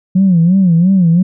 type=tone with vibrato; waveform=sine; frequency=179.1 Hz; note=F3; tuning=44 cents sharp; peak=-5 dBFS; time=0.15-1.23 s; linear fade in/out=10 ms; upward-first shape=sine; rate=2.9 Hz; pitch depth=150 cents each way; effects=tanh soft clip ceiling -2 dBFS